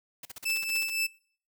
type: noise bursts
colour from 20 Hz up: white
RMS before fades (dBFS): -41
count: 11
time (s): 0.23-0.903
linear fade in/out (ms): 5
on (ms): 23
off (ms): 42
type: tone with tremolo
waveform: sawtooth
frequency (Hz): 2637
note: E7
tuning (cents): 0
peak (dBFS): -22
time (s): 0.45-1.07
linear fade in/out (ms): 10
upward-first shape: triangle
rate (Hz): 3.9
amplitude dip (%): 65
effects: noise-tail reverb RT60 0.5 s tail -22 dB re dry